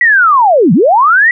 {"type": "linear two-way sweep", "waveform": "sine", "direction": "down then up", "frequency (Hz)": [1971, 149.2, 1971], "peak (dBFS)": -4, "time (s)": [0.01, 1.31], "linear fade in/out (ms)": 2, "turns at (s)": 0.73, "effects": []}